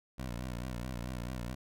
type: tone with vibrato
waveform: 15% pulse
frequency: 61.5 Hz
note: B1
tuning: 7 cents flat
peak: -31 dBFS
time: 0.18-1.55 s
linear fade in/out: 10 ms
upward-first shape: sine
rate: 4.6 Hz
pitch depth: 98 cents each way
effects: none